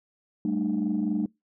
sine chord, G suspended second, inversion none, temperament equal with one note detuned, 196 / 220 / 301.1 Hz, G3 / A3 / D4, 0 / 0 / +43 cents, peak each -28 / -27 / -27 dBFS, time 0.45-1.26 s, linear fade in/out 2 ms, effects noise-tail reverb RT60 0.2 s tail -26 dB re dry + tanh soft clip ceiling -18 dBFS

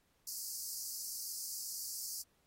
pink high-pass noise, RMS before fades -43 dBFS, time 0.27-2.22 s, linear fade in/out 2 ms, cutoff 4600 Hz, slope 96 dB/octave, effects pink hiss -75 dBFS RMS until 2.46 s + AAC 48 kbps

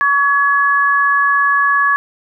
sine tone pair together, 1129.3 / 1692 Hz, C#6 / G#6, +32 / +32 cents, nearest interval perfect fifth, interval 700 cents, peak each -13 dBFS, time 0.01-1.96 s, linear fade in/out 0 ms, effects none

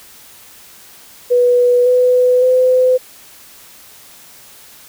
sine tone with pitch steps, 490.3 / 499.4 / 508.8 Hz, B4 / B4 / C5, -13 / +19 / -48 cents, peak -8 dBFS, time 1.3-2.98 s, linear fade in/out 20 ms, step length 560 ms, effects white hiss -41 dBFS RMS until 4.88 s

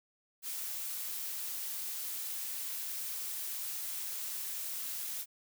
blue noise, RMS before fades -39 dBFS, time 0.42-5.26 s, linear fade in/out 50 ms, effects none

